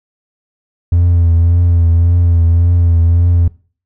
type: tone with vibrato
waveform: triangle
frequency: 85.5 Hz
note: F2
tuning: 36 cents flat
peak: -4 dBFS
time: 0.92-3.48 s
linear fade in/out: 5 ms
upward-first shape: triangle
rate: 1.8 Hz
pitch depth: 44 cents each way
effects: noise-tail reverb RT60 0.4 s tail -23 dB re dry + tanh soft clip ceiling -1 dBFS